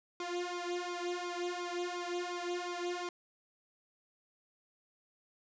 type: tone with flanger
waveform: sawtooth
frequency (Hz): 352.8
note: F4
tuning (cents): +18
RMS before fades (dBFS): -38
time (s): 0.2-3.09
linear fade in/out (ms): 2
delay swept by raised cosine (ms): 0.85 to 2.55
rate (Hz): 2.8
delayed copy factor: +0.85
effects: resampled to 16000 Hz + 12-bit